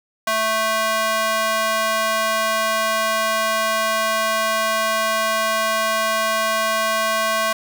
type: tone with high-pass filter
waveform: square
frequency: 220 Hz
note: A3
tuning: in tune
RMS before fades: -20 dBFS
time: 0.27-7.53 s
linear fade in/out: 5 ms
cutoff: 900 Hz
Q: 1.5
effects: none